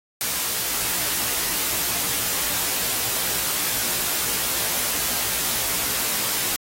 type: noise with comb filter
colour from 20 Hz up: white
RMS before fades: -24 dBFS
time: 0.21-6.56 s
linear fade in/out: 0 ms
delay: 17 ms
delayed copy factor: +1
effects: AAC 48 kbps

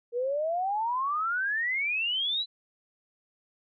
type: exponential sweep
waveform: sine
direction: up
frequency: 466.2 to 4041 Hz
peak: -26 dBFS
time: 0.12-2.46 s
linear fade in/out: 50 ms
effects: none

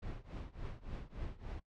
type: noise with tremolo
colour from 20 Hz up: brown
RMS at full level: -41 dBFS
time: 0.02-1.6 s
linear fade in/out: 10 ms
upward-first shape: triangle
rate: 3.5 Hz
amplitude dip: 95%
effects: noise-tail reverb RT60 0.1 s tail -19 dB re dry + low-pass 4000 Hz 12 dB/octave

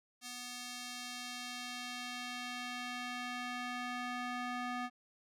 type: tone with band-pass filter sweep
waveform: square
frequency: 246.6 Hz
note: B3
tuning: 2 cents flat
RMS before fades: -42 dBFS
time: 0.21-4.9 s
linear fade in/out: 50 ms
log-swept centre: 6200 to 1300 Hz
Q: 0.82
effects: none

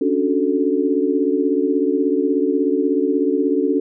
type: chord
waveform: sine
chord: D major seventh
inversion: third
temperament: equal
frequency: 277.2 / 293.7 / 370 / 440 Hz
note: C#4 / D4 / F#4 / A4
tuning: 0 / 0 / 0 / 0 cents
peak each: -20 / -21 / -21 / -21 dBFS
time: 0.01-3.8 s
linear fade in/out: 5 ms
effects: none

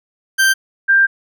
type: tone pair in turn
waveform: 40% pulse / sine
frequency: 1568 / 1585.3 Hz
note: G6 / G6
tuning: 0 / +19 cents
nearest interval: unison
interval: 19 cents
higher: second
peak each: -9 / -8 dBFS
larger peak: second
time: 0.38-0.54 / 0.88-1.07 s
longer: second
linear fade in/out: 20 ms
effects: none

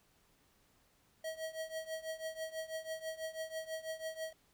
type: tone with tremolo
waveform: square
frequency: 640 Hz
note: D#5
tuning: 49 cents sharp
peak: -37 dBFS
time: 1.24-4.33 s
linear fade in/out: 5 ms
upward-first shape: triangle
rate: 6.1 Hz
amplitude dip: 90%
effects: pink hiss -71 dBFS RMS until 4.53 s

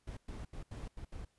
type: noise bursts at uneven times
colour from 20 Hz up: brown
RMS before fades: -44 dBFS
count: 6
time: 0.07-0.17 / 0.28-0.45 / 0.53-0.63 / 0.71-0.88 / 0.97-1.05 / 1.12-1.25 s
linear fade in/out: 5 ms
effects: pink hiss -75 dBFS RMS until 1.38 s + resampled to 24000 Hz

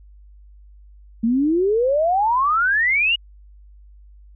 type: exponential sweep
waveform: sine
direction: up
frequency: 220 to 2921 Hz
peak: -15 dBFS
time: 1.23-3.16 s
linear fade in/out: 10 ms
effects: added 50 Hz sine -43 dBFS peak until 4.35 s

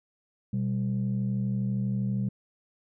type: tone pair together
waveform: sine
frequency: 123.47 / 196 Hz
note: B2 / G3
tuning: 0 / 0 cents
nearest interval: minor sixth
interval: 800 cents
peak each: -27 dBFS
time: 0.53-2.29 s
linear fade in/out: 5 ms
effects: tanh soft clip ceiling -21 dBFS

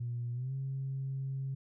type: tone with pitch glide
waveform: sine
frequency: 120 to 134.7 Hz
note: B2 to C#3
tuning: -49 to -49 cents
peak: -33 dBFS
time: 0-1.55 s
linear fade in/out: 10 ms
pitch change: +200 cents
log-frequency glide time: 0.33-0.53 s
effects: tanh soft clip ceiling -29 dBFS

